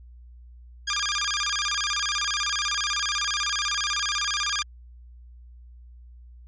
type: tone with vibrato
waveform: 10% pulse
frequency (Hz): 1396.9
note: F6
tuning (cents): 0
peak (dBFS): -15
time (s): 0.87-4.63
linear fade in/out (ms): 10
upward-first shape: square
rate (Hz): 16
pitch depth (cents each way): 270
effects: added 60 Hz sine -44 dBFS peak until 6.47 s + resampled to 16000 Hz